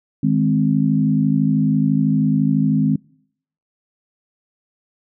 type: chord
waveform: sine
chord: Ab major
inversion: second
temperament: equal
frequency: 155.56 / 207.7 / 261.6 Hz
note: Eb3 / Ab3 / C4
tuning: 0 / 0 / 0 cents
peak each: -18 dBFS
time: 0.23-2.96 s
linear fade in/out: 5 ms
effects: noise-tail reverb RT60 0.7 s tail -26 dB re dry